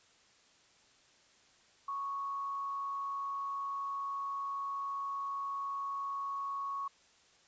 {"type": "tone with frequency modulation", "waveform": "sine", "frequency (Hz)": 1108.7, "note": "C#6", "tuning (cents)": 0, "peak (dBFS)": -35, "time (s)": [1.88, 6.88], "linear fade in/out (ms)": 5, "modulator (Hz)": 128, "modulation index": 0.21, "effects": ["white hiss -65 dBFS RMS until 7.47 s", "resampled to 16000 Hz"]}